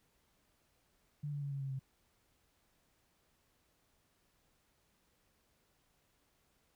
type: tone with pitch steps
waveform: sine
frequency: 146.83 / 144.06 / 141.34 / 138.67 / 136.05 / 133.48 Hz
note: D3 / D3 / C#3 / C#3 / C#3 / C3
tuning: 0 / -33 / +34 / +1 / -32 / +35 cents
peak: -37 dBFS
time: 1.23-1.794 s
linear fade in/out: 10 ms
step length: 94 ms
effects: pink hiss -75 dBFS RMS until 6.75 s